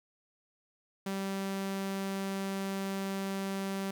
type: tone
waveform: sawtooth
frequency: 194.6 Hz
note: G3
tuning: 12 cents flat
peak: -29 dBFS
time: 1.06-3.91 s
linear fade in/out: 5 ms
effects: 11-bit